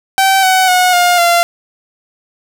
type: tone with pitch steps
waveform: sawtooth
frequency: 772 / 750.5 / 729.5 / 709.2 / 689.4 Hz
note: G5 / F#5 / F#5 / F5 / F5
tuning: -27 / +24 / -25 / +26 / -23 cents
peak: -4 dBFS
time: 0.18-1.43 s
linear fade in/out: 0 ms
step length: 250 ms
effects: none